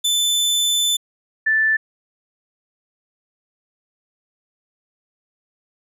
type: tone pair in turn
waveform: sawtooth / sine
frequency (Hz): 3520 / 1760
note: A7 / A6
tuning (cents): 0 / 0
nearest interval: octave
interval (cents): 1200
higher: first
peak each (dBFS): -13 / -14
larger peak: first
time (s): 0.04-0.97 / 1.46-1.77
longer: first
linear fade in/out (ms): 10
effects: resampled to 32000 Hz